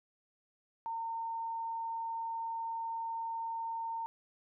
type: tone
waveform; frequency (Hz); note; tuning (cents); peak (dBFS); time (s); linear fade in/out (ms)
sine; 912; A#5; -38; -35; 0.86-4.06; 0
effects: none